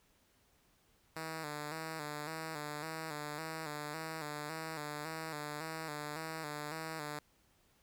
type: tone with vibrato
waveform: 5% pulse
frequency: 154.3 Hz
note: D#3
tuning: 14 cents flat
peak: -29 dBFS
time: 1.16-7.19 s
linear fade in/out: 2 ms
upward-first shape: square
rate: 1.8 Hz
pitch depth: 65 cents each way
effects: pink hiss -71 dBFS RMS until 7.82 s